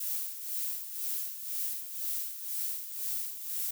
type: noise with tremolo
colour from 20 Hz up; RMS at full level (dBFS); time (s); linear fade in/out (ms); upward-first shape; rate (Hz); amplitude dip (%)
violet; -33; 0-3.71; 5; sine; 2; 65
effects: none